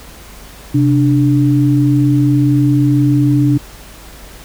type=tone pair together; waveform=sine; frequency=130.83 / 293.7 Hz; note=C3 / D4; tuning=0 / 0 cents; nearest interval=octave + major second; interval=1400 cents; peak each=-11 dBFS; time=0.74-3.58 s; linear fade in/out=10 ms; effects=added 50 Hz sine -38 dBFS peak until 4.44 s + pink hiss -37 dBFS RMS until 4.44 s